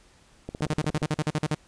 click train, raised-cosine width 2 ms, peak -20 dBFS, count 10, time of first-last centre 0.49-1.019 s, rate 17 Hz
sawtooth tone bursts, 152.7 Hz, D#3, 32 cents flat, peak -19 dBFS, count 12, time 0.62-1.546 s, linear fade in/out 0 ms, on 35 ms, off 46 ms
effects pink hiss -58 dBFS RMS until 1.67 s + resampled to 22050 Hz

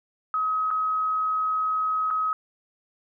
sine tone with dropouts, 1271 Hz, D#6, 36 cents sharp, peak -22 dBFS, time 0.34-2.33 s, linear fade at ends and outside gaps 1 ms, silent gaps 0.705-0.711 / 2.104-2.109 s, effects none

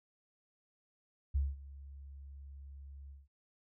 sine tone with ADSR envelope, 69.3 Hz, C#2, in tune, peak -27 dBFS, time 1.34-3.28 s, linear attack 17 ms, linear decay 200 ms, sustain -20 dB, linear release 180 ms, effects none

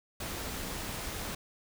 pink noise, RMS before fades -38 dBFS, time 0.2-1.35 s, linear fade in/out 5 ms, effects none

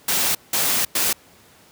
white noise bursts at uneven times, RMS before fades -20 dBFS, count 3, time 0.08-0.35 / 0.53-0.85 / 0.95-1.13 s, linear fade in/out 5 ms, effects pink hiss -51 dBFS RMS until 1.71 s + high-pass 100 Hz 12 dB/octave

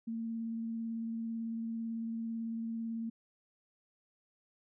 sine tone with vibrato, 227.5 Hz, A#3, 42 cents flat, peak -35 dBFS, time 0.07-3.1 s, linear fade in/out 10 ms, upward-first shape triangle, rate 18 Hz, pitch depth 16 cents each way, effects none

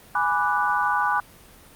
sine chord, G# half-diminished seventh, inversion none, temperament equal, 830.6 / 987.8 / 1174.7 / 1480 Hz, G#5 / B5 / D6 / F#6, 0 / 0 / 0 / 0 cents, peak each -25 dBFS, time 0.15-1.2 s, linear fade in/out 2 ms, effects pink hiss -49 dBFS RMS until 1.75 s + Opus 32 kbps

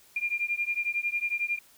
sine beating tone pair, 2397 / 2408 Hz, D7 / D7, +35 / +43 cents, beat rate 11 Hz, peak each -30 dBFS, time 0.16-1.59 s, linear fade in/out 5 ms, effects white hiss -58 dBFS RMS until 1.77 s

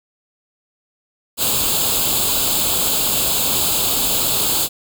white noise with comb filter, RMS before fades -18 dBFS, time 1.37-4.69 s, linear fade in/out 50 ms, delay 0.26 ms, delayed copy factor +0.8, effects none

